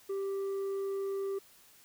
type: tone with tanh clipping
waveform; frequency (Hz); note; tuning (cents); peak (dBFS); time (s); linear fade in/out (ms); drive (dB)
sine; 392; G4; 0; -33; 0.09-1.39; 10; 4
effects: white hiss -60 dBFS RMS until 1.84 s